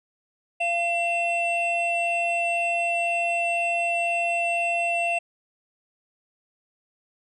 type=tone pair together; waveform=triangle; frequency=689.3 / 2699 Hz; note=F5 / E7; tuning=-23 / +40 cents; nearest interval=2 octaves; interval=2363 cents; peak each=-23 dBFS; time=0.6-5.19 s; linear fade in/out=10 ms; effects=resampled to 22050 Hz